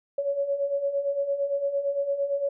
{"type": "beating tone pair", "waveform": "sine", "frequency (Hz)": [554.4, 563.2], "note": ["C#5", "C#5"], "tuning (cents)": [0, 27], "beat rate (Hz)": 8.8, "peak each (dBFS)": [-31, -25], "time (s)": [0.18, 2.49], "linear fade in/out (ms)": 5, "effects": []}